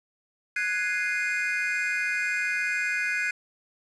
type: chord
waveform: triangle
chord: Ab dominant seventh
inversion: third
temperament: equal with one note detuned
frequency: 1480 / 1661.2 / 2093 / 2466 Hz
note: Gb6 / Ab6 / C7 / Eb7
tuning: 0 / 0 / 0 / -16 cents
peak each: -29 dBFS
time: 0.56-3.31 s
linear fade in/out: 5 ms
effects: resampled to 24000 Hz + 8-bit